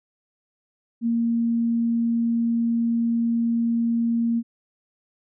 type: tone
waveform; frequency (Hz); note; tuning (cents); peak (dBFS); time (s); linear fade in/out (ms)
sine; 232.3; A#3; -6; -19; 1.01-4.43; 50
effects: none